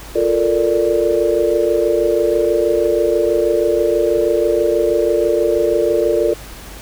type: chord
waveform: sine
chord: Bb major seventh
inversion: second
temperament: equal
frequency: 349.2 / 440 / 466.2 / 587.3 Hz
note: F4 / A4 / Bb4 / D5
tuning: 0 / 0 / 0 / 0 cents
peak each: -18 dBFS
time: 0.15-6.34 s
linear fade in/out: 10 ms
effects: added 50 Hz sine -36 dBFS peak until 6.81 s + pink hiss -36 dBFS RMS until 6.81 s